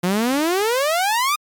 sawtooth exponential sweep, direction up, 172.3 to 1244.5 Hz, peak -13 dBFS, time 0.03-1.36 s, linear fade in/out 10 ms, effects MP3 96 kbps

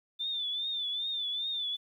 sine tone with vibrato, 3545 Hz, A7, 12 cents sharp, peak -31 dBFS, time 0.19-1.77 s, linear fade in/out 20 ms, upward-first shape triangle, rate 2.5 Hz, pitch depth 91 cents each way, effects 11-bit

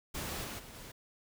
pink noise with level steps, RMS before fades -39 / -42 / -51 / -49 dBFS, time 0.14-0.92 s, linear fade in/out 10 ms, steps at 0.43 / 0.58 / 0.73 s, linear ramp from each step 20 ms, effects none

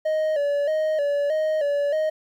triangle tone with vibrato, 598 Hz, D5, 31 cents sharp, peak -18 dBFS, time 0.05-2.1 s, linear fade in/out 10 ms, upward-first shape square, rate 1.6 Hz, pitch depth 73 cents each way, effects 10-bit

